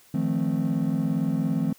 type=chord; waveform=triangle; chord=F dominant seventh; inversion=third; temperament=just; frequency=157.15 / 174.61 / 218.3 / 261.9 Hz; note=Eb3 / F3 / A3 / C4; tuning=+18 / 0 / -13 / +2 cents; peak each=-25 dBFS; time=0.14-1.73 s; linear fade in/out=5 ms; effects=tanh soft clip ceiling -15 dBFS + white hiss -56 dBFS RMS until 1.78 s